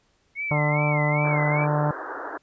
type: tone with vibrato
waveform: sine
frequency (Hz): 2160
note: C#7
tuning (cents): -45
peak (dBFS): -26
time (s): 0.35-1.67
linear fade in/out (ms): 50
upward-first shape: sine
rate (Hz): 2.5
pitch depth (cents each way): 130
type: harmonic tone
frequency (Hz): 148.9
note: D3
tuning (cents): +24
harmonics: 1 / 2 / 3 / 4 / 5 / 6 / 7 / 8 / 9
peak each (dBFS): -22 / -32 / -36 / -27 / -33 / -31 / -33 / -41 / -39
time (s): 0.51-1.91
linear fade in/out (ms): 2
type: band-pass noise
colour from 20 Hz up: white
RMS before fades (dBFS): -34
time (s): 1.24-2.38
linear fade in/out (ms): 10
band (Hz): 280 to 1700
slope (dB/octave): 96
effects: pink hiss -66 dBFS RMS until 2.42 s + resampled to 16000 Hz